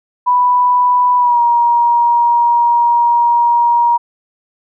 sine tone with pitch glide, 987.8 to 947.6 Hz, B5 to A#5, 0 to +28 cents, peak -8 dBFS, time 0.26-3.98 s, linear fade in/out 20 ms, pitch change -72 cents, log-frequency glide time 1.17-1.41 s, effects none

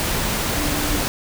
sine tone in noise, 293.7 Hz, D4, in tune, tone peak -27 dBFS, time 0.57-1 s, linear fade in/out 0 ms, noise pink, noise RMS -22 dBFS, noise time 0-1.08 s, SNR -8 dB, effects none

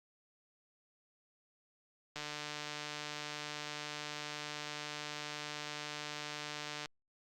click train, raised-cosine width 0.2 ms, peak -24 dBFS, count 701, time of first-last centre 2.16-6.858 s, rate 149 Hz, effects Opus 48 kbps

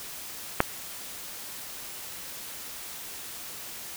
click, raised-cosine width 0.5 ms, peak -3 dBFS, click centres 0.604 s, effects white hiss -40 dBFS RMS until 3.96 s

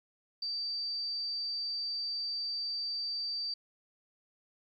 sine tone, 4646 Hz, D8, 20 cents flat, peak -33 dBFS, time 0.42-3.54 s, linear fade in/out 5 ms, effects 12-bit

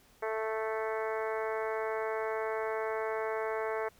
harmonic tone, 220 Hz, A3, in tune, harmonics 2 / 3 / 4 / 5 / 6 / 7 / 8 / 9 / 10, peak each -34 / -38 / -40 / -42 / -44 / -45 / -46 / -47 / -48 dBFS, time 0.22-3.89 s, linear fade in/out 10 ms, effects pink hiss -63 dBFS RMS until 3.99 s

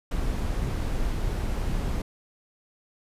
brown noise, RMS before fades -27 dBFS, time 0.11-2.02 s, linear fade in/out 5 ms, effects resampled to 32000 Hz

